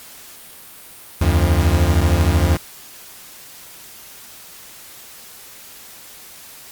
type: beating tone pair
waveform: 40% pulse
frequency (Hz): 75 / 88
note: D2 / F2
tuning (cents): +37 / +14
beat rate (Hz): 13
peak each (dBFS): -15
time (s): 1.21-2.57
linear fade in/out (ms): 5
effects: white hiss -40 dBFS RMS until 6.71 s + Opus 48 kbps